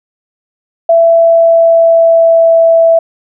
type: tone with pitch glide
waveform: sine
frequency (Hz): 667 to 660.9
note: E5 to E5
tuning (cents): +20 to +4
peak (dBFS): -3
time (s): 0.89-2.99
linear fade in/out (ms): 5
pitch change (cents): -16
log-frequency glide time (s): 1.02-2.54
effects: none